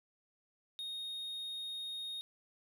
triangle tone, 3717 Hz, A#7, 6 cents flat, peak -38 dBFS, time 0.79-2.21 s, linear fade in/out 0 ms, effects none

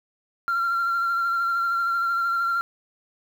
sine tone with vibrato, 1373 Hz, F6, 30 cents flat, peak -19 dBFS, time 0.48-2.61 s, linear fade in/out 0 ms, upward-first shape sine, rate 13 Hz, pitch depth 25 cents each way, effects tanh soft clip ceiling -19 dBFS + 8-bit

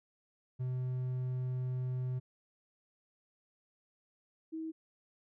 triangle / sine tone pair in turn, 127.2 / 320.5 Hz, C3 / E4, -48 / -49 cents, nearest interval octave + major third, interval 1599 cents, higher second, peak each -31 / -37 dBFS, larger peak first, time 0.59-2.2 / 4.52-4.72 s, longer first, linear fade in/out 20 ms, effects none

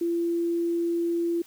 sine tone, 340 Hz, F4, 46 cents flat, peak -23 dBFS, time 0.01-1.42 s, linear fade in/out 5 ms, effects white hiss -54 dBFS RMS until 1.46 s

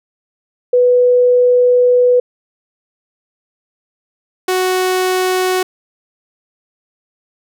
sine / sawtooth tone pair in turn, 493.9 / 370 Hz, B4 / F#4, 0 / 0 cents, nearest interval perfect fourth, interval 500 cents, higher first, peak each -7 / -9 dBFS, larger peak first, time 0.73-2.2 / 4.48-5.63 s, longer first, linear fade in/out 5 ms, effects none

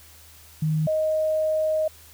sine tone pair in turn, 155.7 / 624.6 Hz, D#3 / D#5, +2 / +7 cents, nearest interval 2 octaves, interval 2405 cents, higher second, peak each -20 dBFS, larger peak neither, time 0.62-0.87 / 0.87-1.88 s, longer second, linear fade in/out 5 ms, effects added 79 Hz sine -52 dBFS peak until 2.13 s + white hiss -50 dBFS RMS until 2.13 s

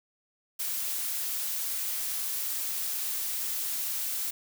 blue noise, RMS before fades -32 dBFS, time 0.59-4.31 s, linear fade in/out 10 ms, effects none

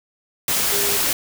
sine tone in noise, 404.3 Hz, G#4, 46 cents flat, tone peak -27 dBFS, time 0.72-0.97 s, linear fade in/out 2 ms, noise white, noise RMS -20 dBFS, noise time 0.48-1.13 s, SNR -10 dB, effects none

